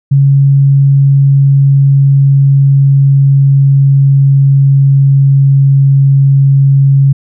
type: tone with pitch glide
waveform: sine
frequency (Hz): 138.59 to 137.55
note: C#3 to C#3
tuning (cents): 0 to -13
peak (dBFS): -3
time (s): 0.11-7.13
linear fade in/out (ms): 10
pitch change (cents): -13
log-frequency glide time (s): 0.43-5.66
effects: none